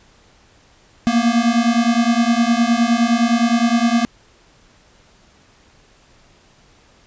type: beating tone pair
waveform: square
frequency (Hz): 230 / 239.7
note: A#3 / A#3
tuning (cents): -23 / +48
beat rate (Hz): 9.7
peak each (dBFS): -17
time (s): 1.07-4.05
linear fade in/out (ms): 0
effects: pink hiss -52 dBFS RMS until 7.06 s + resampled to 16000 Hz